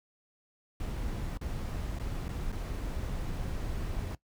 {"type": "noise with dropouts", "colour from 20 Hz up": "brown", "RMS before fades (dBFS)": -35, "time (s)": [0.8, 4.15], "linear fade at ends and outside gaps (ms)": 2, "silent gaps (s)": [[1.374, 1.412], [1.988, 1.997], [2.283, 2.29], [2.519, 2.525]], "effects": ["noise-tail reverb RT60 0.1 s tail -19 dB re dry"]}